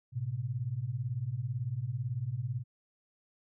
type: beating tone pair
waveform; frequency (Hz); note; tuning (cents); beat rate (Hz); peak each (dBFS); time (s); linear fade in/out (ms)
sine; 110.5 / 128.5; A2 / C3; +8 / -31; 18; -36 / -34; 0.12-2.64; 50
effects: none